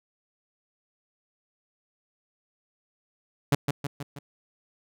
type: tone with echo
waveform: sawtooth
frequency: 142.5 Hz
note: C#3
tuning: 48 cents sharp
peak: -14 dBFS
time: 3.52-3.55 s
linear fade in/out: 5 ms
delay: 160 ms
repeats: 4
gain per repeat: -5 dB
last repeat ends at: 4.19 s
effects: none